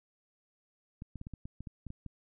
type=clicks; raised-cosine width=5 ms; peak=-30 dBFS; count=11; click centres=1.021 / 1.157 / 1.214 / 1.269 / 1.337 / 1.455 / 1.606 / 1.672 / 1.867 / 1.904 / 2.063 s; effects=none